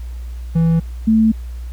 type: tone pair in turn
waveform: triangle / sine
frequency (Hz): 164.81 / 221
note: E3 / A3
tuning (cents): 0 / +8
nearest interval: perfect fourth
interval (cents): 508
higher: second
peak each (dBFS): -9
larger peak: neither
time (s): 0.55-0.8 / 1.07-1.32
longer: neither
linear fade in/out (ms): 10
effects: added 60 Hz sine -25 dBFS peak until 1.72 s + pink hiss -49 dBFS RMS until 1.72 s